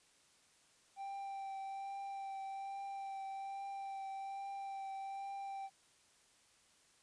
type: tone with vibrato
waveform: triangle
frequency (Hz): 784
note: G5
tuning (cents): 0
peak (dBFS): -40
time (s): 0.96-5.7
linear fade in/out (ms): 50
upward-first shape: triangle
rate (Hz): 1.2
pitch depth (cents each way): 16
effects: white hiss -69 dBFS RMS until 7.02 s + resampled to 22050 Hz